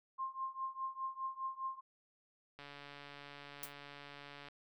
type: tone with tremolo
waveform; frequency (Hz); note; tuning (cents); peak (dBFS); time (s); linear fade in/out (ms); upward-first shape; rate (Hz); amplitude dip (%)
sine; 1059; C6; +21; -35; 0.18-1.81; 20; triangle; 4.9; 95
type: click train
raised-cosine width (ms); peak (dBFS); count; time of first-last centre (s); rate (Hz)
0.3; -35; 272; 2.59-4.485; 143
type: noise with exponential decay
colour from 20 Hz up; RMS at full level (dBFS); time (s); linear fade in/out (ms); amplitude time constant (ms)
blue; -39; 3.63-3.73; 2; 20
effects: none